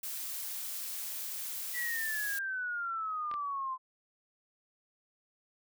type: noise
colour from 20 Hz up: blue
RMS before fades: -39 dBFS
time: 0.03-2.39 s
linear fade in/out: 5 ms
type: exponential sweep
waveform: sine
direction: down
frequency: 1975.5 to 1029 Hz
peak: -33 dBFS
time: 1.73-3.78 s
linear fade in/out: 50 ms
type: clicks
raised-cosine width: 0.3 ms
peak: -30 dBFS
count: 2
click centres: 3.314 / 3.34 s
effects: none